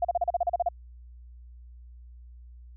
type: tone bursts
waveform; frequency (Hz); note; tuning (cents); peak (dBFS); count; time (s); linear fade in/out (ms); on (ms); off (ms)
sine; 698.5; F5; 0; -21; 11; 0.02-0.688; 5; 28; 36
effects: added 60 Hz sine -45 dBFS peak until 2.76 s